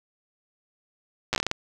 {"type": "slowing click train", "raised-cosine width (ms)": 0.2, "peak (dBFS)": -7, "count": 9, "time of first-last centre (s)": [1.33, 1.514], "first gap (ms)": 8, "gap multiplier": 1.29, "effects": []}